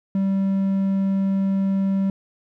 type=tone; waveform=triangle; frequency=194.2 Hz; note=G3; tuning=16 cents flat; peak=-16 dBFS; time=0.15-2.1 s; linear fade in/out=2 ms; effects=none